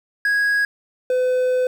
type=tone pair in turn; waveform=triangle; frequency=1655 / 506.2 Hz; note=G#6 / B4; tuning=-6 / +43 cents; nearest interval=octave + major sixth; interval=2051 cents; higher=first; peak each=-14 dBFS; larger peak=neither; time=0.25-0.65 / 1.1-1.67 s; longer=second; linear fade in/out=2 ms; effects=8-bit